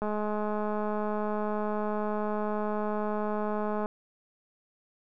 click train, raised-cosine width 1 ms, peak -19 dBFS, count 811, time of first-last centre 0.02-3.859 s, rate 211 Hz, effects none

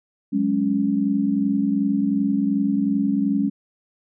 sine chord, F# suspended second, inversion none, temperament equal with one note detuned, 185 / 207.7 / 278.3 Hz, F#3 / G#3 / C#4, 0 / 0 / +7 cents, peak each -27 / -21 / -21 dBFS, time 0.32-3.5 s, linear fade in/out 20 ms, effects none

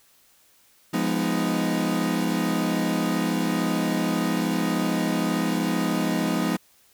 40% pulse chord, F half-diminished seventh, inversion none, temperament equal with one note detuned, 174.61 / 207.7 / 250.1 / 311.1 Hz, F3 / Ab3 / Cb4 / Eb4, 0 / 0 / +22 / 0 cents, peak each -27 dBFS, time 0.93-6.57 s, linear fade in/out 10 ms, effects white hiss -59 dBFS RMS until 6.93 s

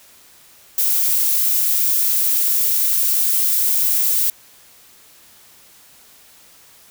violet noise, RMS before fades -17 dBFS, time 0.78-4.3 s, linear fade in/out 2 ms, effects white hiss -48 dBFS RMS until 6.9 s

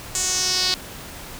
sawtooth tone with band-pass filter sweep, 369.1 Hz, F#4, 4 cents flat, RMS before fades -22 dBFS, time 0.15-0.74 s, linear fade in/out 0 ms, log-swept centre 7400 to 4400 Hz, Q 3.9, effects pink hiss -37 dBFS RMS until 1.39 s

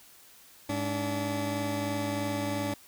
20% pulse tone pair together, 103.6 / 287.8 Hz, G#2 / D4, -4 / -35 cents, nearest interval octave + tritone, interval 1769 cents, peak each -29 / -26 dBFS, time 0.69-2.74 s, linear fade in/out 5 ms, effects white hiss -55 dBFS RMS until 2.87 s

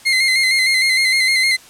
30% pulse tone with vibrato, 2093 Hz, C7, in tune, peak -10 dBFS, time 0.05-1.57 s, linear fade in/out 20 ms, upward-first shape square, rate 6.5 Hz, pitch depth 35 cents each way, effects white hiss -43 dBFS RMS until 1.69 s + low-pass 10000 Hz 12 dB/octave

